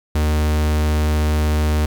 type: tone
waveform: 45% pulse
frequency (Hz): 76.1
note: D#2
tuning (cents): -38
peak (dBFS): -15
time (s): 0.15-1.86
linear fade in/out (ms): 5
effects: 8-bit